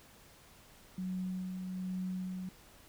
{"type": "tone with tremolo", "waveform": "sine", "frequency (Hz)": 185, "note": "F#3", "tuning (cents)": 0, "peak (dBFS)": -34, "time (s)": [0.98, 2.49], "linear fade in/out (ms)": 2, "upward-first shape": "sine", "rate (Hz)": 1.2, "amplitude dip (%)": 35, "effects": ["pink hiss -59 dBFS RMS until 2.88 s"]}